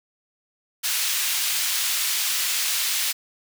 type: high-pass noise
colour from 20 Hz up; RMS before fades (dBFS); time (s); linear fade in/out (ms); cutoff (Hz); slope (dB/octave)
pink; -24; 0.83-3.13; 20; 2600; 12
effects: none